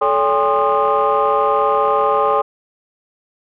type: tone cluster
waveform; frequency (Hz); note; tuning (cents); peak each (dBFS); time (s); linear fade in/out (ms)
sine; 433.9 / 567 / 807 / 1054 / 1225; A4 / C#5 / G#5 / C6 / D#6; -24 / +39 / -50 / +12 / -27; -18; 0.01-2.42; 10
effects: tanh soft clip ceiling -6 dBFS